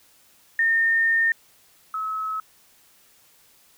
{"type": "tone pair in turn", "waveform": "sine", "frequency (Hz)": [1823, 1289.1], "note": ["A#6", "E6"], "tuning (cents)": [-39, -39], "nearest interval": "tritone", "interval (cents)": 600, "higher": "first", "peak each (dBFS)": [-17, -25], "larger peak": "first", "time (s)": [[0.59, 1.32], [1.94, 2.4]], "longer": "first", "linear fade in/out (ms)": 2, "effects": ["white hiss -57 dBFS RMS until 3.77 s"]}